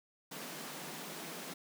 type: high-pass noise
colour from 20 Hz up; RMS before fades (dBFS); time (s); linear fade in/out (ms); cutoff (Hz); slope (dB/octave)
pink; -45; 0.31-1.54; 10; 150; 96
effects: none